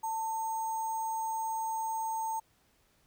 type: tone with sample-and-hold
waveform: sine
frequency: 891 Hz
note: A5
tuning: 22 cents sharp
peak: -31 dBFS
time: 0.03-2.4 s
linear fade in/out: 10 ms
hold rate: 7350 Hz
effects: pink hiss -69 dBFS RMS until 3.06 s